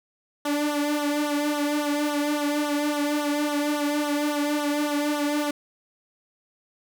sawtooth tone with flanger, 293.7 Hz, D4, in tune, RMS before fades -25 dBFS, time 0.45-5.51 s, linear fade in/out 5 ms, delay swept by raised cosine 0.41 to 2.71 ms, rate 3.6 Hz, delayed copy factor -0.8, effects none

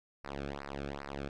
sawtooth tone with flanger, 70.1 Hz, C#2, 20 cents sharp, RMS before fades -41 dBFS, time 0.24-1.29 s, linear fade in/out 5 ms, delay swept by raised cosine 0.29 to 1.06 ms, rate 2.5 Hz, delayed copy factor -1, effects low-pass 4000 Hz 12 dB/octave

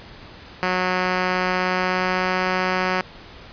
5% pulse tone with pitch glide, 183.2 to 184.58 Hz, F#3 to F#3, -17 to -4 cents, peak -8 dBFS, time 0.63-3.01 s, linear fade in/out 0 ms, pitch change +13 cents, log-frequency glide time 1.52-2.45 s, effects pink hiss -42 dBFS RMS until 3.52 s + resampled to 11025 Hz

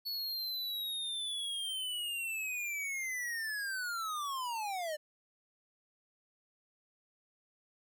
square linear sweep, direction down, 4427 to 587.3 Hz, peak -36 dBFS, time 0.05-4.97 s, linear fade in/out 20 ms, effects none

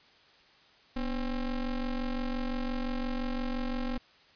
square ring-modulated tone, 133.9 Hz, C3, 40 cents sharp, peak -28 dBFS, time 0.96-3.98 s, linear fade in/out 5 ms, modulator 111 Hz, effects white hiss -60 dBFS RMS until 4.35 s + resampled to 11025 Hz

